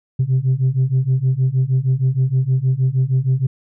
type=beating tone pair; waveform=sine; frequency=127.4 / 133.8 Hz; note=C3 / C3; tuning=-46 / +39 cents; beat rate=6.4 Hz; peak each=-16 / -15 dBFS; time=0.19-3.47 s; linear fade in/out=10 ms; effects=tanh soft clip ceiling -10 dBFS